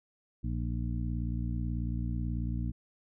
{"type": "harmonic tone with a mistuned harmonic", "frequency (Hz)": 58.27, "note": "A#1", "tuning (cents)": 0, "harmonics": [1, 2, 3, 4, 5], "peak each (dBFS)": [-33, -35, -40, -40, -44], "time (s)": [0.43, 2.72], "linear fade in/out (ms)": 20, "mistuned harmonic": 5, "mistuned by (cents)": 60, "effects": []}